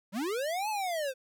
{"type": "linear two-way sweep", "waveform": "square", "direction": "up then down", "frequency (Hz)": [174.61, 880, 502], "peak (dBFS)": -31, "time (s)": [0.12, 1.14], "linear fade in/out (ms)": 50, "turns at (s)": 0.69, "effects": []}